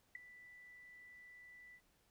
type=tone with ADSR envelope; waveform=sine; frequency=1978 Hz; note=B6; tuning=2 cents sharp; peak=-40 dBFS; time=0.15-1.81 s; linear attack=4 ms; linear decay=9 ms; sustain=-16 dB; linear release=66 ms; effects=pink hiss -75 dBFS RMS until 2.1 s